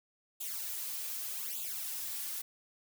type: noise with flanger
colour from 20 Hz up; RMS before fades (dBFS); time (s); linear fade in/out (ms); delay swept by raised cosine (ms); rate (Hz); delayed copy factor
blue; -39; 0.4-2.42; 10; 0.27 to 3.57; 0.84; +0.85
effects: none